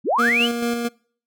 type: linear sweep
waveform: sine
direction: up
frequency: 155.56 to 3220 Hz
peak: -16 dBFS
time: 0.04-0.49 s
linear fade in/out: 50 ms
type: tone with tremolo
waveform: 25% pulse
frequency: 236.3 Hz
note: A#3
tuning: 24 cents sharp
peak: -16 dBFS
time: 0.18-0.89 s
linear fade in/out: 20 ms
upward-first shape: square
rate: 4.5 Hz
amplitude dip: 35%
effects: noise-tail reverb RT60 0.5 s tail -26 dB re dry